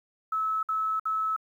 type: tone bursts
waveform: sine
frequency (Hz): 1299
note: E6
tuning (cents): -26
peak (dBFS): -25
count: 3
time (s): 0.32-1.364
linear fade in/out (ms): 5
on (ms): 310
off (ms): 57
effects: 10-bit